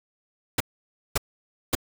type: noise bursts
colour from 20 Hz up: pink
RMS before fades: -22 dBFS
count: 3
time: 0.58-1.752 s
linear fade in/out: 5 ms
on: 24 ms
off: 550 ms
effects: none